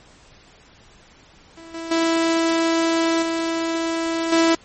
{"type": "tone with level steps", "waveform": "sawtooth", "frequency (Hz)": 329.6, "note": "E4", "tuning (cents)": 0, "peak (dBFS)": [-35, -25, -13, -17, -10], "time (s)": [1.57, 4.55], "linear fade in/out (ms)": 5, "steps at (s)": [1.74, 1.91, 3.22, 4.32], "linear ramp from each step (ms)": 5, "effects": ["pink hiss -50 dBFS RMS until 4.64 s", "MP3 32 kbps"]}